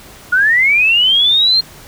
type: linear sweep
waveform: sine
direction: up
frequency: 1416 to 4235 Hz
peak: -8 dBFS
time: 0.32-1.61 s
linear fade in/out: 10 ms
effects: pink hiss -38 dBFS RMS until 1.87 s